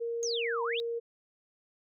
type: tone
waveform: sine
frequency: 466.2 Hz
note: A#4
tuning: in tune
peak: -31 dBFS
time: 0-1 s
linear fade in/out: 20 ms
type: exponential two-way sweep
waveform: sine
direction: down then up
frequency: 6710 to 908 to 3894 Hz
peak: -32 dBFS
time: 0.23-0.8 s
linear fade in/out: 0 ms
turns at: 0.63 s
effects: none